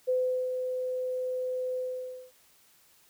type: tone with ADSR envelope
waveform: sine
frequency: 508 Hz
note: B4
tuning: 49 cents sharp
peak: -23 dBFS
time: 0.07-2.32 s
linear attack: 21 ms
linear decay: 400 ms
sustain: -6 dB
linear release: 550 ms
effects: white hiss -62 dBFS RMS until 3.09 s